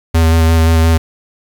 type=tone with vibrato; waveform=square; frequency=81.6 Hz; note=E2; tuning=17 cents flat; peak=-8 dBFS; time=0.14-0.98 s; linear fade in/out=10 ms; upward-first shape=square; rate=5.7 Hz; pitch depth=14 cents each way; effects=7-bit